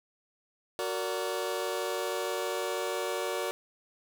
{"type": "chord", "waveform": "sawtooth", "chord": "Gb augmented", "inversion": "none", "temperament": "just", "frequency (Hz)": [370, 462.5, 578.1], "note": ["Gb4", "Bb4", "D5"], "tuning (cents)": [0, -14, -27], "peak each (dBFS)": -31, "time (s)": [0.79, 3.51], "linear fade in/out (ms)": 0, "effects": []}